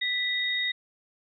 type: tone pair together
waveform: sine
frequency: 1975.5 / 3729 Hz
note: B6 / A#7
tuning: 0 / 0 cents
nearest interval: major seventh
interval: 1100 cents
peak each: -28 / -28 dBFS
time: 0.01-0.72 s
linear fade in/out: 10 ms
effects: none